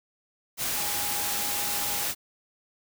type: tone in noise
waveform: sine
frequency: 821 Hz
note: G#5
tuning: 20 cents flat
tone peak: -38 dBFS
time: 0.74-2.08 s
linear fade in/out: 50 ms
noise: white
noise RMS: -29 dBFS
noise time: 0.57-2.15 s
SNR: -12 dB
effects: none